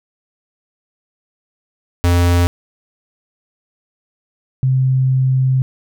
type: tone pair in turn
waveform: square / sine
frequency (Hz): 87.31 / 130.82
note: F2 / C3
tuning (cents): 0 / 0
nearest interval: perfect fifth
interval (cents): 700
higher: second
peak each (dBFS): -11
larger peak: neither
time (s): 2.04-2.47 / 4.63-5.62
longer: second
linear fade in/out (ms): 0
effects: none